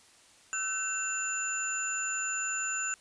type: tone cluster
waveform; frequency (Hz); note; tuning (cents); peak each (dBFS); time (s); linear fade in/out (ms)
sine; 1328 / 1529 / 2713 / 7020; E6 / G6 / E7 / A8; +12 / -44 / +49 / -5; -40 / -35 / -39 / -33; 0.53-2.94; 0
effects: white hiss -59 dBFS RMS until 3 s + resampled to 22050 Hz